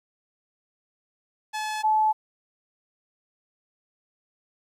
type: tone pair in turn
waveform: sawtooth / sine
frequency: 859 / 864.5 Hz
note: A5 / A5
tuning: -42 / -31 cents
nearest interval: unison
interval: 11 cents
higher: second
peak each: -24 / -18 dBFS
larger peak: second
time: 1.53-1.83 / 1.83-2.13 s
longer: neither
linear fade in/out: 20 ms
effects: low-pass 10000 Hz 12 dB/octave + 10-bit